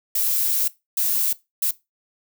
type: noise bursts at uneven times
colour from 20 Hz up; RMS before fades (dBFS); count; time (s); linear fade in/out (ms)
violet; -21; 3; 0.15-0.68 / 0.97-1.33 / 1.62-1.71; 5
effects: noise-tail reverb RT60 0.2 s tail -18 dB re dry